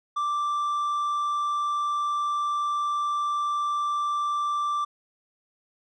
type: tone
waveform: triangle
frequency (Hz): 1174.7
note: D6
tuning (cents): 0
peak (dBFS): -22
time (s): 0.16-4.85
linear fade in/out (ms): 10
effects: resampled to 22050 Hz